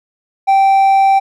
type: tone with hard clipping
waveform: sine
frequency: 780 Hz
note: G5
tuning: 9 cents flat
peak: -8 dBFS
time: 0.47-1.2 s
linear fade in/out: 20 ms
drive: 3 dB
effects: none